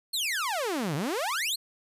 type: exponential two-way sweep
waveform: sawtooth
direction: down then up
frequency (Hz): 4435 to 133.9 to 4435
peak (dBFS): -24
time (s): 0.13-1.56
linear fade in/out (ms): 10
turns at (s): 0.95
effects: resampled to 32000 Hz